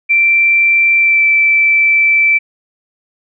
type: tone with pitch glide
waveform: sine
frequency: 2349 to 2327 Hz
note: D7 to D7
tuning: 0 to -17 cents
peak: -7 dBFS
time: 0.09-2.39 s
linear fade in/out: 20 ms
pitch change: -17 cents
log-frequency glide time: 0.97-1.24 s
effects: none